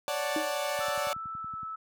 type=chord; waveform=sawtooth; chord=D major seventh; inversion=third; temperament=equal; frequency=554.4 / 587.3 / 740 / 880 Hz; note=C#5 / D5 / F#5 / A5; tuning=0 / 0 / 0 / 0 cents; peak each=-33 / -28 / -33 / -34 dBFS; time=0.08-1.13 s; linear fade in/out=0 ms
type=tone with exponential decay; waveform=sine; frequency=311.1 Hz; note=D#4; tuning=in tune; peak=-26 dBFS; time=0.36-0.53 s; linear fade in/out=2 ms; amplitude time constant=36 ms
type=click train; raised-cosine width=5 ms; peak=-35 dBFS; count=10; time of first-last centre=0.79-1.631 s; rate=10.7 Hz
type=tone with pitch glide; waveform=sine; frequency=1318.5 to 1307.1 Hz; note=E6 to E6; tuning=0 to -15 cents; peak=-35 dBFS; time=0.8-1.76 s; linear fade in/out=10 ms; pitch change=-15 cents; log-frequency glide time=1.34-1.61 s
effects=high-pass 80 Hz 12 dB/octave